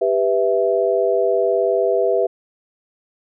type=chord; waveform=sine; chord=E minor; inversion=first; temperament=just; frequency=395.6 / 494.4 / 659.3 Hz; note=G4 / B4 / E5; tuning=+16 / +2 / 0 cents; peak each=-19 dBFS; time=0.01-2.27 s; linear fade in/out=10 ms; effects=none